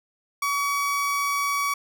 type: tone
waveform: 30% pulse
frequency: 1134 Hz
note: C#6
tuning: 39 cents sharp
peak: -20 dBFS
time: 0.42-1.74 s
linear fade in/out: 5 ms
effects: none